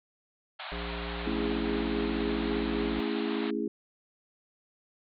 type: band-pass noise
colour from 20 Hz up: pink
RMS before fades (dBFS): -40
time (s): 0.59-3.51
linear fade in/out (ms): 10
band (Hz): 610 to 4200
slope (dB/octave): 96
type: harmonic tone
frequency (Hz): 58.4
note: A#1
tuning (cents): +4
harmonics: 1 / 3 / 5 / 7 / 9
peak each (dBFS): -37 / -42 / -45 / -42 / -47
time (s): 0.72-3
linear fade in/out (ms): 0
type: chord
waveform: sine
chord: A major seventh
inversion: none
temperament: just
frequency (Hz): 220 / 275 / 330 / 412.5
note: A3 / C#4 / E4 / G#4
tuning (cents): 0 / -14 / +2 / -12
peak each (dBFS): -34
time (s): 1.26-3.68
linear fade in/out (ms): 5
effects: none